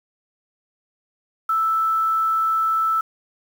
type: tone with quantisation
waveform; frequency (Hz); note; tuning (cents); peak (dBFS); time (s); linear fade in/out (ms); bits
sine; 1318.5; E6; 0; -17; 1.49-3.01; 5; 7
effects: none